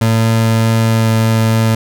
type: tone with pitch glide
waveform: 30% pulse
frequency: 112.8 to 112.09 Hz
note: A2 to A2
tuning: +44 to +33 cents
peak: -7 dBFS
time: 0.01-1.75 s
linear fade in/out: 5 ms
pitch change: -11 cents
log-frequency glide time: 0.67-1.1 s
effects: none